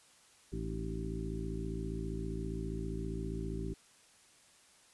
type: harmonic tone with a mistuned harmonic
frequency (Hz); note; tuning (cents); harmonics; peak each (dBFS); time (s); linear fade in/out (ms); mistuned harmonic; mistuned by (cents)
55; A1; 0; 1 / 2 / 3 / 4 / 5 / 6 / 7; -40 / -44 / -42 / -46 / -47 / -46 / -44; 0.52-3.74; 10; 6; -61
effects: white hiss -63 dBFS RMS until 4.93 s + resampled to 24000 Hz